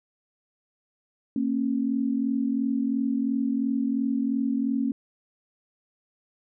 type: tone pair together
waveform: sine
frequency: 230 / 272.9 Hz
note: A#3 / C#4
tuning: -23 / -27 cents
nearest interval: minor third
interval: 296 cents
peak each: -26 / -25 dBFS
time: 1.36-4.92 s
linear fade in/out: 2 ms
effects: none